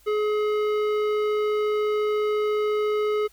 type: tone with tanh clipping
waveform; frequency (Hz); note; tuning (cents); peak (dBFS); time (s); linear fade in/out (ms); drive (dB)
triangle; 422.9; G#4; +31; -23; 0.06-3.28; 20; 18
effects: added 50 Hz sine -58 dBFS peak until 3.32 s + white hiss -58 dBFS RMS until 3.32 s